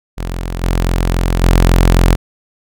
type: tone with level steps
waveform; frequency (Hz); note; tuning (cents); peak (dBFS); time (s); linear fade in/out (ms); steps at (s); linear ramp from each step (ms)
sawtooth; 43.65; F1; 0; -15 / -8 / -3; 0.17-2.16; 20; 0.63 / 1.42; 10
effects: none